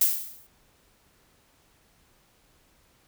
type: noise with exponential decay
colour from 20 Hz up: violet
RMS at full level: -18 dBFS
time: 0.01-0.47 s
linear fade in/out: 5 ms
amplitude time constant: 100 ms
effects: pink hiss -63 dBFS RMS until 3.07 s